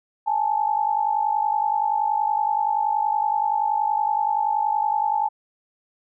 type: tone pair together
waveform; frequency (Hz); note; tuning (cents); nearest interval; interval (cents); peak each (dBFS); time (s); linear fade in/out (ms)
sine; 830.6 / 881.2; G#5 / A5; 0 / +2; minor second; 102; -22; 0.26-5.29; 20
effects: none